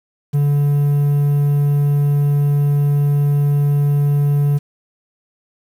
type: tone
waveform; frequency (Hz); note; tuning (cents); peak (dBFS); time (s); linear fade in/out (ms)
triangle; 144.1; D3; -33; -10; 0.33-4.59; 20
effects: 7-bit